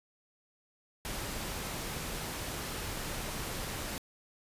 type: noise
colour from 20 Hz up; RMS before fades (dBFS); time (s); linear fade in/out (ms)
pink; -38; 1.05-3.98; 0
effects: resampled to 32000 Hz